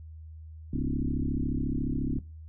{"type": "tone with frequency modulation", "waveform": "sine", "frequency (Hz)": 146.7, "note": "D3", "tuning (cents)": -2, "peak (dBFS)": -26, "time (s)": [0.73, 2.19], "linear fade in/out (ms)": 5, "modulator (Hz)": 34.2, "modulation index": 4.6, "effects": ["noise-tail reverb RT60 0.3 s tail -19 dB re dry", "added 79 Hz sine -42 dBFS peak until 2.48 s"]}